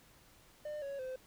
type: tone with pitch steps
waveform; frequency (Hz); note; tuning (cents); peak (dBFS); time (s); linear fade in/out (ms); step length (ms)
triangle; 600 / 556.6 / 516.3; D5 / C#5 / C5; +37 / +7 / -23; -37; 0.65-1.16; 5; 170
effects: pink hiss -63 dBFS RMS until 1.26 s